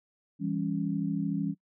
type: chord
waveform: sine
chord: C# diminished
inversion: first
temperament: just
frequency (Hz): 166.31 / 199.57 / 277.2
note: E3 / G3 / C#4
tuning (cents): +16 / +31 / 0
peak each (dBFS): -32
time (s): 0.39-1.55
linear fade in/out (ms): 50
effects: noise-tail reverb RT60 0.1 s tail -22 dB re dry